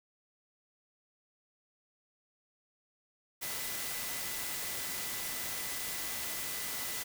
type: tone in noise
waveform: sine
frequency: 2000 Hz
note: B6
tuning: 21 cents sharp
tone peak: -48 dBFS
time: 3.41-7.04 s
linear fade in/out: 20 ms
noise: white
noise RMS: -38 dBFS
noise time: 3.41-7.04 s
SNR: -13 dB
effects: none